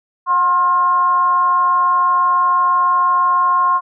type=tone with frequency modulation; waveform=sine; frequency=1066 Hz; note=C6; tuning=32 cents sharp; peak=-11 dBFS; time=0.26-3.81 s; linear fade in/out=50 ms; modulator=338 Hz; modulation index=0.36; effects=none